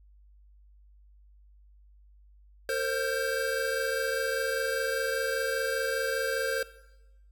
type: tone cluster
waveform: square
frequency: 458.2 / 533 / 1574 Hz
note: A#4 / C5 / G6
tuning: -30 / +32 / +7 cents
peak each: -32 / -32 / -34 dBFS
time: 2.69-6.63 s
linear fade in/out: 2 ms
effects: noise-tail reverb RT60 1.0 s tail -17 dB re dry + added 50 Hz sine -54 dBFS peak until 7.31 s